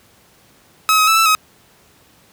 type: tone with pitch steps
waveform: sawtooth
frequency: 1281 / 1268 / 1313 / 1325 / 1269 Hz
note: E6 / D#6 / E6 / E6 / D#6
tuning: -50 / +32 / -7 / +9 / +34 cents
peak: -7 dBFS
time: 0.89-1.35 s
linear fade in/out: 0 ms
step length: 92 ms
effects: pink hiss -51 dBFS RMS until 2.32 s + high-pass 80 Hz 12 dB/octave